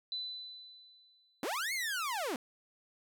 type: tone with exponential decay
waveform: sine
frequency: 4000 Hz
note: B7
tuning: 21 cents sharp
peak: -34 dBFS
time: 0.12-1.5 s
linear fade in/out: 1 ms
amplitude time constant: 300 ms
type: linear two-way sweep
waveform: sawtooth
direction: up then down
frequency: 219.4 to 2217 to 219.4 Hz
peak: -30 dBFS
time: 1.43-2.36 s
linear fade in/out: 2 ms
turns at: 1.73 s
effects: none